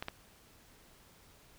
clicks, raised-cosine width 0.3 ms, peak -21 dBFS, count 2, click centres 0.025 / 0.084 s, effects pink hiss -61 dBFS RMS until 1.58 s

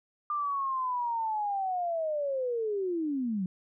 sine linear sweep, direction down, 1198 to 177 Hz, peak -28 dBFS, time 0.3-3.46 s, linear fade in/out 2 ms, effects none

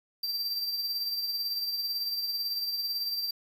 square tone with tremolo, 4699 Hz, D8, in tune, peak -28 dBFS, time 0.23-3.31 s, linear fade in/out 5 ms, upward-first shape triangle, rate 18 Hz, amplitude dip 50%, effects 9-bit

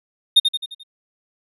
triangle tone with echo, 3678 Hz, A#7, 24 cents flat, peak -6 dBFS, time 0.36-0.4 s, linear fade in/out 10 ms, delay 87 ms, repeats 5, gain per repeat -6 dB, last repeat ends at 0.835 s, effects resampled to 32000 Hz

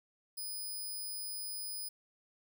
5% pulse tone, 5000 Hz, D#8, 8 cents sharp, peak -32 dBFS, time 0.37-1.89 s, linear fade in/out 10 ms, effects none

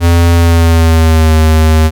square tone with pitch glide, 85.1 to 78.94 Hz, F2 to D#2, -44 to +26 cents, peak -5 dBFS, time 0-1.91 s, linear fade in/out 50 ms, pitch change -130 cents, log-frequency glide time 0.34-1.34 s, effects none

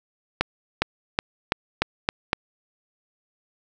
accelerating click train, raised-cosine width 0.3 ms, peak -3 dBFS, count 7, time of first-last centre 0.41-2.331 s, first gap 410 ms, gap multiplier 0.9, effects none

